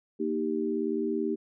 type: chord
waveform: sine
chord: Eb major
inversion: second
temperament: equal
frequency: 233.1 / 311.1 / 392 Hz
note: Bb3 / Eb4 / G4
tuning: 0 / 0 / 0 cents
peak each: -32 / -31 / -30 dBFS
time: 0.19-1.36 s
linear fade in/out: 20 ms
effects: none